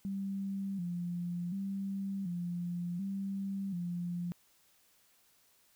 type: tone with vibrato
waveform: sine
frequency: 185 Hz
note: F#3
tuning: in tune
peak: -34 dBFS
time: 0.05-4.32 s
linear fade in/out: 0 ms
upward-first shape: square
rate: 0.68 Hz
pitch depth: 98 cents each way
effects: white hiss -68 dBFS RMS until 5.75 s